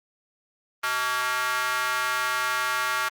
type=tone with high-pass filter; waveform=square; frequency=126.4 Hz; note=B2; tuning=41 cents sharp; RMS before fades=-26 dBFS; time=0.83-3.09 s; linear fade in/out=10 ms; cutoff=1300 Hz; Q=2.8; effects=Opus 32 kbps